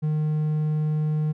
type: tone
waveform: triangle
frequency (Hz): 153.2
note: D#3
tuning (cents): -27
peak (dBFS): -19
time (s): 0.02-1.33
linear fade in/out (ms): 20
effects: none